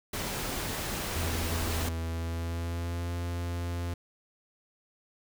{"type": "noise", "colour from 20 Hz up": "pink", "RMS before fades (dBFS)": -34, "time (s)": [0.13, 1.89], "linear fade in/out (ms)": 5}
{"type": "tone with pitch glide", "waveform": "45% pulse", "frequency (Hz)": [82.41, 86.46], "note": ["E2", "F2"], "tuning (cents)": [0, -17], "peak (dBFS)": -31, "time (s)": [1.16, 3.94], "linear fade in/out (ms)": 5, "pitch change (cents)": 83, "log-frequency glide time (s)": [2, 3.14]}
{"effects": []}